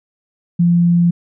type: tone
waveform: sine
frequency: 172.6 Hz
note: F3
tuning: 20 cents flat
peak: -9 dBFS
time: 0.59-1.11 s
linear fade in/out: 10 ms
effects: none